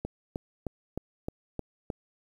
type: click train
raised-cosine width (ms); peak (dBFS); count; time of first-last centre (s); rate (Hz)
2; -19; 7; 0.05-1.902; 3.24
effects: 9-bit